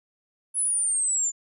sine linear sweep, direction down, 10340 to 7040 Hz, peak -19 dBFS, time 0.54-1.32 s, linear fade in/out 50 ms, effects tanh soft clip ceiling -21 dBFS

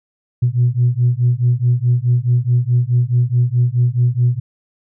sine beating tone pair, 120 / 124.7 Hz, B2 / B2, -49 / +17 cents, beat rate 4.7 Hz, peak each -14 dBFS, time 0.42-4.4 s, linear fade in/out 10 ms, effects tanh soft clip ceiling -6 dBFS

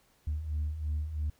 sine beating tone pair, 73.42 / 76.42 Hz, D2 / D#2, 0 / -31 cents, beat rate 3 Hz, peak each -36 / -30 dBFS, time 0.27-1.3 s, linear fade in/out 5 ms, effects tanh soft clip ceiling -26 dBFS + pink hiss -67 dBFS RMS until 1.39 s

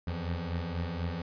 25% pulse beating tone pair, 82.41 / 86.51 Hz, E2 / F2, 0 / -16 cents, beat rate 4.1 Hz, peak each -33 / -30 dBFS, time 0.07-1.22 s, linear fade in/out 5 ms, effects resampled to 11025 Hz

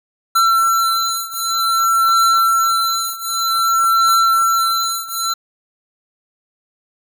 square beating tone pair, 1348 / 1348.53 Hz, E6 / E6, +38 / +39 cents, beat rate 0.53 Hz, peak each -16 / -18 dBFS, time 0.35-5.34 s, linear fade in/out 10 ms, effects none

